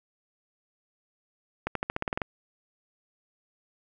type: accelerating click train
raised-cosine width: 0.5 ms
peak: -13 dBFS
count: 10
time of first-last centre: 1.67-2.218 s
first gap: 83 ms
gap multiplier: 0.92
effects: none